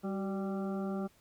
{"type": "harmonic tone with a mistuned harmonic", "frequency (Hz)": 196, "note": "G3", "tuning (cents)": 0, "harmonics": [1, 2, 3, 4, 6, 7], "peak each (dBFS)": [-34, -40, -44, -46, -50, -51], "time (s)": [0.03, 1.08], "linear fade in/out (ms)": 20, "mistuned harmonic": 2, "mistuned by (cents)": -58, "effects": ["pink hiss -66 dBFS RMS until 1.2 s"]}